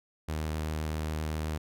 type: tone with vibrato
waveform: sawtooth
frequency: 77.7 Hz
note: D#2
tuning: 2 cents flat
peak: -27 dBFS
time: 0.28-1.58 s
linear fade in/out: 10 ms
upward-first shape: square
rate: 7.7 Hz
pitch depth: 8 cents each way
effects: none